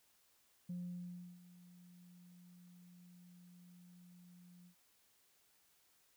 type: tone with ADSR envelope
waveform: sine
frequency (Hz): 177.4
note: F3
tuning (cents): +27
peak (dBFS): -39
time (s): 0.69-4.75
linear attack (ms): 8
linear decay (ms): 690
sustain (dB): -19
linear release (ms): 87
effects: tanh soft clip ceiling -38 dBFS + white hiss -73 dBFS RMS until 6.16 s